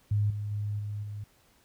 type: tone with level steps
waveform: sine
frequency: 103.83 Hz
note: G#2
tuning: in tune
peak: -23 / -31 / -29 / -32 / -35 dBFS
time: 0.11-1.24 s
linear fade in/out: 5 ms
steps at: 0.3 / 0.51 / 0.79 / 1.03 s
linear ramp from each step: 5 ms
effects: pink hiss -64 dBFS RMS until 1.64 s